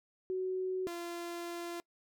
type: tone pair in turn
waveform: sine / sawtooth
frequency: 372.8 / 343.8 Hz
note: F#4 / F4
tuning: +13 / -27 cents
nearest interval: minor second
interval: 140 cents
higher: first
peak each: -32 / -35 dBFS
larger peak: first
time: 0.3-0.87 / 0.87-1.8 s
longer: second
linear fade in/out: 0 ms
effects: noise-tail reverb RT60 0.1 s tail -25 dB re dry